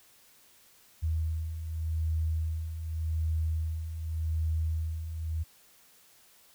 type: beating tone pair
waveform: sine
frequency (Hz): 79.3 / 80.16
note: D#2 / E2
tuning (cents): +33 / -48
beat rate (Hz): 0.86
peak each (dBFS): -36 / -29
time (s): 1.02-5.44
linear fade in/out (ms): 20
effects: white hiss -60 dBFS RMS until 6.54 s